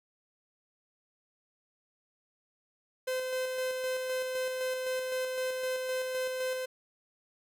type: tone with tremolo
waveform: 45% pulse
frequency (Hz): 514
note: C5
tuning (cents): -31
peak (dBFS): -30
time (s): 3.07-6.66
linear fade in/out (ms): 10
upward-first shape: square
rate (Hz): 3.9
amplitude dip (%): 30
effects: none